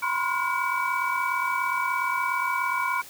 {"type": "tone cluster", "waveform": "sine", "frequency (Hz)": [976, 1026, 1063, 1430, 2288], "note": ["B5", "C6", "C6", "F6", "D7"], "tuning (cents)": [-21, -34, 27, 41, -46], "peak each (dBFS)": -30, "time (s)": [0.02, 3.02], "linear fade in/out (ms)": 10, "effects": ["white hiss -45 dBFS RMS until 3.09 s"]}